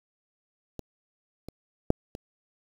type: clicks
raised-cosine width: 2 ms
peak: -23 / -26 / -6 / -25 dBFS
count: 4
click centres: 0.793 / 1.486 / 1.904 / 2.151 s
effects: 7-bit